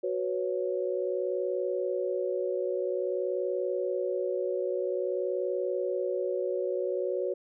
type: chord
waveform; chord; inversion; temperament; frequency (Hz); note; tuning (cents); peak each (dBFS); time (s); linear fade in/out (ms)
sine; F# suspended fourth; none; equal; 370 / 493.9 / 554.4; F#4 / B4 / C#5; 0 / 0 / 0; -31 / -33 / -32; 0.03-7.34; 10
effects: none